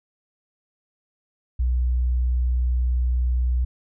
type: tone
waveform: sine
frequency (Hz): 61.74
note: B1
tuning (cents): 0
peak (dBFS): -17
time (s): 1.59-3.65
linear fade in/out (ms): 10
effects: tanh soft clip ceiling -15 dBFS